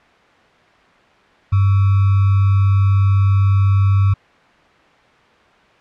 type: tone with sample-and-hold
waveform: sine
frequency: 98 Hz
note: G2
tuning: in tune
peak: -10 dBFS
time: 1.52-4.14 s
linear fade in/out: 10 ms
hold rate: 1225 Hz
effects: white hiss -49 dBFS RMS until 5.8 s + low-pass 2000 Hz 12 dB/octave